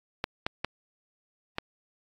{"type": "clicks", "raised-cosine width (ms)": 0.3, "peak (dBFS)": -12, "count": 4, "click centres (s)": [0.241, 0.465, 0.646, 1.584], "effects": ["AAC 64 kbps"]}